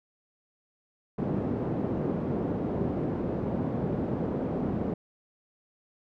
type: band-pass noise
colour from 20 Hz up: pink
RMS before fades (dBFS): -30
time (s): 1.18-4.94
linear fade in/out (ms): 5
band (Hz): 150 to 420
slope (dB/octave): 12
effects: none